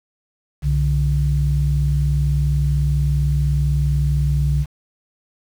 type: tone pair together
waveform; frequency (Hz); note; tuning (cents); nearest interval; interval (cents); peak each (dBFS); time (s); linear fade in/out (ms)
sine; 64.3 / 144.35; C2 / D3; -30 / -30; octave + major second; 1400; -17; 0.62-4.66; 50
effects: tanh soft clip ceiling -7 dBFS + 7-bit